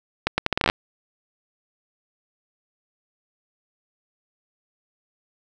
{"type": "accelerating click train", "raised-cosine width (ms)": 0.3, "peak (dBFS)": -3, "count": 11, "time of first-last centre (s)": [0.27, 0.699], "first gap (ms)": 110, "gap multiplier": 0.76, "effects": []}